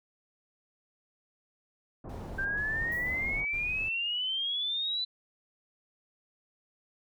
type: low-pass noise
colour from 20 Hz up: pink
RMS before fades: -42 dBFS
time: 2.04-3.45 s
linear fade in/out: 5 ms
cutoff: 990 Hz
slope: 24 dB/octave
type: noise bursts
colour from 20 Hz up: brown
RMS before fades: -43 dBFS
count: 4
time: 2.09-3.89 s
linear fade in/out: 5 ms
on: 360 ms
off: 120 ms
type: exponential sweep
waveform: sine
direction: up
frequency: 1560 to 4022 Hz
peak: -29 dBFS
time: 2.38-5.05 s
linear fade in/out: 10 ms
type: noise with exponential decay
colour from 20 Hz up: violet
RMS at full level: -48 dBFS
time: 2.92-3.52 s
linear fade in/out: 1 ms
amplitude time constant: 130 ms
effects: none